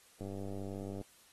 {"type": "click train", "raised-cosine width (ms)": 2, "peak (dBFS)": -30, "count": 80, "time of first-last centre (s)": [0.21, 1.013], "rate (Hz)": 98.4, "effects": ["white hiss -63 dBFS RMS until 1.32 s", "AAC 32 kbps"]}